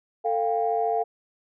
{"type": "tone cluster", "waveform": "sine", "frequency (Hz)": [446.7, 701, 795], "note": ["A4", "F5", "G5"], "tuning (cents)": [26, 6, 24], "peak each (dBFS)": [-26, -24, -28], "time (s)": [0.24, 1.04], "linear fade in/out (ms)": 20, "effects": ["tanh soft clip ceiling -12 dBFS"]}